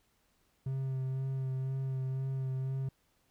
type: tone with vibrato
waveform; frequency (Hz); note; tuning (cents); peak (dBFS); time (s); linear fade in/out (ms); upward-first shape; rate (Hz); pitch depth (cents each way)
triangle; 132.5; C3; +22; -30; 0.66-2.89; 5; sine; 2; 19
effects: pink hiss -73 dBFS RMS until 3.3 s